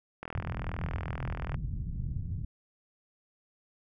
click train, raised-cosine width 0.5 ms, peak -23 dBFS, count 55, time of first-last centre 0.23-1.544 s, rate 41.1 Hz
white low-pass noise, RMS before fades -35 dBFS, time 0.35-2.45 s, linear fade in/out 5 ms, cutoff 140 Hz, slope 24 dB/octave
effects none

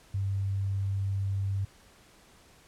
sine tone, 98 Hz, G2, in tune, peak -27 dBFS, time 0.14-1.65 s, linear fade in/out 5 ms, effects pink hiss -58 dBFS RMS until 2.67 s + low-pass 11000 Hz 12 dB/octave

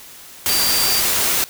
sine tone in noise, 4699 Hz, D8, in tune, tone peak -20 dBFS, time 0.49-1 s, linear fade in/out 0 ms, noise white, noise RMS -18 dBFS, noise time 0.46-1.44 s, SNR -5 dB, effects white hiss -40 dBFS RMS until 1.49 s

